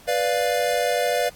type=chord; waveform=square; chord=B diminished; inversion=none; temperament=equal; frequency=493.9 / 587.3 / 698.5 Hz; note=B4 / D5 / F5; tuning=0 / 0 / 0 cents; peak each=-25 dBFS; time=0.07-1.3 s; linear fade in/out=20 ms; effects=pink hiss -49 dBFS RMS until 1.35 s + AAC 64 kbps